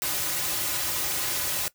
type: noise with comb filter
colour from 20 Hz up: white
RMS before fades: -28 dBFS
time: 0.02-1.68 s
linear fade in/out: 0 ms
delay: 4.4 ms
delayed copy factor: -0.9
effects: noise-tail reverb RT60 0.1 s tail -18 dB re dry